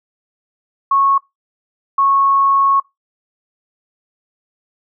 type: tone bursts at uneven times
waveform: sine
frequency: 1100 Hz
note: C#6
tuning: 14 cents flat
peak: -10 dBFS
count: 2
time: 0.91-1.18 / 1.98-2.8 s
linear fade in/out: 5 ms
effects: noise-tail reverb RT60 0.2 s tail -24 dB re dry